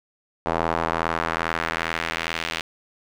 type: tone with band-pass filter sweep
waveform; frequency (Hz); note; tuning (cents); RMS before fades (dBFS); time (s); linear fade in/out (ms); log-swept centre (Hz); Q
square; 41.2; E1; 0; -26; 0.46-2.61; 0; 810 to 2900; 1.3
effects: none